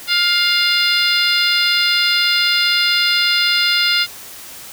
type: harmonic tone with a mistuned harmonic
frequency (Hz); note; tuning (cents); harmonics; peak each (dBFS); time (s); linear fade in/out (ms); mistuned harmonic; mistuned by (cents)
704; F5; +14; 2 / 3 / 4 / 5 / 6 / 7; -20 / -20 / -20 / -20 / -20 / -20; 0.07-4.07; 50; 6; -21
effects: white hiss -35 dBFS RMS until 4.72 s